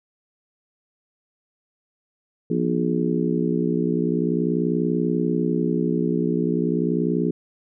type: harmonic tone with a mistuned harmonic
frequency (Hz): 60.4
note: B1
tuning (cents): -38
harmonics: 3 / 4 / 5 / 6 / 7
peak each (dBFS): -24 / -25 / -26 / -27 / -27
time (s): 2.5-7.31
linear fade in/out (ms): 5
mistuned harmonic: 3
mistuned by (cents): -110
effects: none